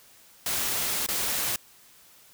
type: noise with dropouts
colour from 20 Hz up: white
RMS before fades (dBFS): -28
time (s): 0.46-1.56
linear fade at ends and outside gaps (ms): 2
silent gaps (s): 1.064-1.086
effects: white hiss -55 dBFS RMS until 2.33 s